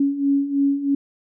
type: beating tone pair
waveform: sine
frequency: 277.2 / 280.3 Hz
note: C#4 / C#4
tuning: 0 / +19 cents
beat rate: 3.1 Hz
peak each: -23 / -18 dBFS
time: 0-0.95 s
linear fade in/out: 5 ms
effects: none